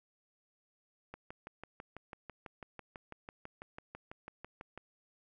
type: click train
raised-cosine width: 0.5 ms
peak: -30 dBFS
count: 23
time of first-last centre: 1.14-4.776 s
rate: 6.05 Hz
effects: none